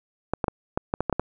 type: clicks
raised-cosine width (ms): 1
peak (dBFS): -9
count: 9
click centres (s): 0.336 / 0.442 / 0.482 / 0.775 / 0.939 / 1.006 / 1.097 / 1.127 / 1.196
effects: none